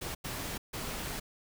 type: noise bursts at uneven times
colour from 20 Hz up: pink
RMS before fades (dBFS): -38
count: 3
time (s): 0.01-0.15 / 0.24-0.58 / 0.73-1.2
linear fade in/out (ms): 10
effects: none